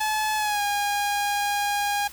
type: tone with pitch glide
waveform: sawtooth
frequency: 860 to 816 Hz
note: A5 to G#5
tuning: -40 to -31 cents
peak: -19 dBFS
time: 0-2.08 s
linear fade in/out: 10 ms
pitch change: -91 cents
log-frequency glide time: 0.36-0.62 s
effects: added 60 Hz sine -53 dBFS peak until 2.12 s + white hiss -44 dBFS RMS until 2.12 s